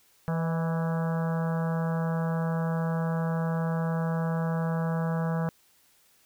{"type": "harmonic tone with a mistuned harmonic", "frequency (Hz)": 164.81, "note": "E3", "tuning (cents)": 0, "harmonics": [1, 3, 4, 5, 6, 7, 8, 9, 10], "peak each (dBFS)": [-26, -36, -38, -40, -42, -43, -44, -45, -46], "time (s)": [0.28, 5.49], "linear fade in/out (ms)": 0, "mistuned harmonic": 4, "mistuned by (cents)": -45, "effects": ["white hiss -63 dBFS RMS until 6.25 s"]}